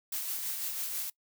blue noise with tremolo, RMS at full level -34 dBFS, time 0.12-1.1 s, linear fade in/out 5 ms, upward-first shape sine, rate 6.1 Hz, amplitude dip 35%, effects noise-tail reverb RT60 0.1 s tail -23 dB re dry

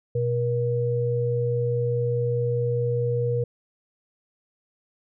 sine tone pair together, 122.4 / 477.6 Hz, B2 / A#4, -15 / +42 cents, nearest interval 2 octaves, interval 2357 cents, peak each -24 dBFS, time 0.15-3.44 s, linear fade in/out 5 ms, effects none

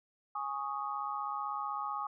sine chord, Ab suspended fourth, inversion none, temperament equal, 830.6 / 1108.7 / 1244.5 Hz, Ab5 / Db6 / Eb6, 0 / 0 / 0 cents, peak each -39 / -39 / -38 dBFS, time 0.35-2.07 s, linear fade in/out 5 ms, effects none

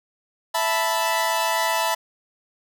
sawtooth chord, E suspended fourth, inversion none, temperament equal, 659.3 / 880 / 987.8 Hz, E5 / A5 / B5, 0 / 0 / 0 cents, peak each -22 / -21 / -20 dBFS, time 0.54-1.95 s, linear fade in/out 10 ms, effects none

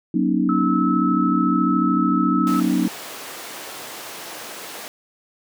sine chord, D# minor seventh, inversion first, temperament equal with one note detuned, 185 / 238.5 / 277.2 / 311.1 Hz, F#3 / A#3 / C#4 / D#4, 0 / +40 / 0 / 0 cents, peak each -22 dBFS, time 0.14-2.88 s, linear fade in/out 5 ms
sine tone, 1299 Hz, E6, 26 cents flat, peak -22 dBFS, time 0.49-2.6 s, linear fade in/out 2 ms
pink high-pass noise, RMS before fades -35 dBFS, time 2.47-4.88 s, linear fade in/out 0 ms, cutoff 390 Hz, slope 12 dB/octave
effects none

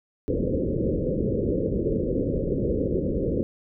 white low-pass noise, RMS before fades -25 dBFS, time 0.28-3.43 s, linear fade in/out 0 ms, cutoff 540 Hz, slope 96 dB/octave, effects none

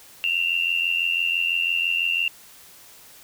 sine tone pair together, 2708 / 2794 Hz, E7 / F7, +46 / 0 cents, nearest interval minor second, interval 54 cents, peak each -23 dBFS, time 0.24-2.28 s, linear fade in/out 0 ms, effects white hiss -48 dBFS RMS until 3.23 s

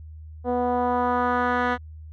10% pulse tone with low-pass filter sweep, 246.1 Hz, B3, 6 cents flat, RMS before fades -23 dBFS, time 0.44-1.78 s, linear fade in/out 50 ms, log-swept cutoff 590 to 2100 Hz, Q 1.7, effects added 78 Hz sine -38 dBFS peak until 2.12 s

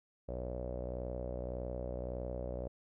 sawtooth tone with low-pass filter, 61.74 Hz, B1, in tune, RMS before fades -40 dBFS, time 0.28-2.68 s, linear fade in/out 10 ms, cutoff 560 Hz, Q 7.1, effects none

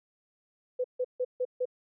sine tone bursts, 502 Hz, B4, 28 cents sharp, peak -26 dBFS, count 5, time 0.79-1.655 s, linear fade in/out 10 ms, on 53 ms, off 150 ms, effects none

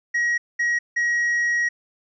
triangle tone bursts at uneven times, 1900 Hz, A#6, 33 cents sharp, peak -17 dBFS, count 3, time 0.14-0.38 / 0.59-0.79 / 0.96-1.69 s, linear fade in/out 10 ms, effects resampled to 16000 Hz

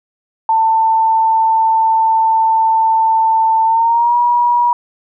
sine tone with pitch glide, 892 to 961.6 Hz, A5 to B5, +23 to -46 cents, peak -9 dBFS, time 0.49-4.73 s, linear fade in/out 2 ms, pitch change +131 cents, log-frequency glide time 3.65-4.16 s, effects none

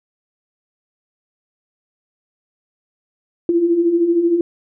sine beating tone pair, 329.6 / 342.6 Hz, E4 / F4, 0 / -33 cents, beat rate 13 Hz, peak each -21 / -13 dBFS, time 3.49-4.41 s, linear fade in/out 2 ms, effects none

